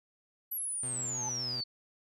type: exponential sweep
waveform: sine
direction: down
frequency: 11960 to 4422 Hz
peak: -33 dBFS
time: 0.51-1.64 s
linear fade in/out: 10 ms
type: tone with vibrato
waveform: sawtooth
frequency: 123.47 Hz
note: B2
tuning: in tune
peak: -38 dBFS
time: 0.83-1.61 s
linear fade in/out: 5 ms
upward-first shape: sine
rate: 7.1 Hz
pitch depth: 33 cents each way
type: tone with exponential growth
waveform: sine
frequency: 860 Hz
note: A5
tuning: 40 cents flat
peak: -36 dBFS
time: 0.98-1.29 s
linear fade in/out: 2 ms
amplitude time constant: 67 ms
effects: none